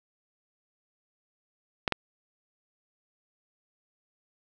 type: clicks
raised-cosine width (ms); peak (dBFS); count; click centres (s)
0.3; -9; 2; 1.878 / 1.923
effects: none